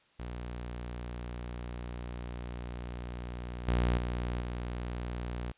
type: tone with level steps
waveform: sawtooth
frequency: 60.2 Hz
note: B1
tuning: 44 cents flat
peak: -34 / -22 / -28 / -31 dBFS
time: 0.19-5.52 s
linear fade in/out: 10 ms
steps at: 3.68 / 3.97 / 4.41 s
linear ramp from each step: 5 ms
effects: white hiss -66 dBFS RMS until 5.57 s + resampled to 8000 Hz